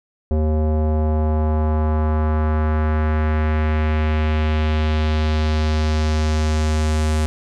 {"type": "tone with low-pass filter sweep", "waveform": "square", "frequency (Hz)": 77.4, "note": "D#2", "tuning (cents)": -9, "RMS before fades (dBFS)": -18, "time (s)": [0.31, 7.26], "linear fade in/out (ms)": 0, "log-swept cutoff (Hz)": [530, 9000], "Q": 1.5, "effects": []}